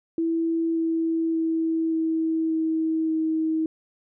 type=tone with pitch steps; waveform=sine; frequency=329.4 / 327.1 / 324.9 / 322.6 / 320.4 / 318.2 Hz; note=E4 / E4 / E4 / E4 / E4 / D#4; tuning=-1 / -13 / -25 / -37 / -49 / +39 cents; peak=-21 dBFS; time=0.18-3.66 s; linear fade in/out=2 ms; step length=580 ms; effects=none